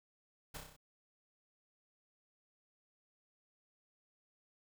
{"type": "noise with echo", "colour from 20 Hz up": "pink", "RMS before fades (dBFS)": -44, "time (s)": [0.54, 0.58], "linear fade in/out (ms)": 10, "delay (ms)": 31, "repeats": 6, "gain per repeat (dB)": -3, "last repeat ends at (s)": 0.766, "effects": []}